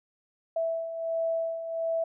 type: beating tone pair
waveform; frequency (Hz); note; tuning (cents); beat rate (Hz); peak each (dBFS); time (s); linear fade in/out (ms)
sine; 657 / 658.4; E5 / E5; -6 / -2; 1.4; -35 / -28; 0.56-2.04; 5
effects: none